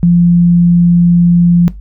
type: tone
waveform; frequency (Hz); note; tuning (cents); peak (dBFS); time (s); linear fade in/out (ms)
sine; 173.4; F3; -12; -4; 0.03-1.68; 0
effects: noise-tail reverb RT60 0.2 s tail -18 dB re dry + added 50 Hz sine -26 dBFS peak until 1.8 s